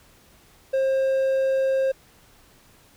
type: tone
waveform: triangle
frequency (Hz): 533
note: C5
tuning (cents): +32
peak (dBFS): -17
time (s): 0.73-1.92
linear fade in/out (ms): 10
effects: pink hiss -55 dBFS RMS until 2.96 s